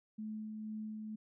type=tone with tremolo; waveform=sine; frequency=215.8 Hz; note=A3; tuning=33 cents flat; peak=-39 dBFS; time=0.18-1.16 s; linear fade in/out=10 ms; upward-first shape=sine; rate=2.1 Hz; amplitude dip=25%; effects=none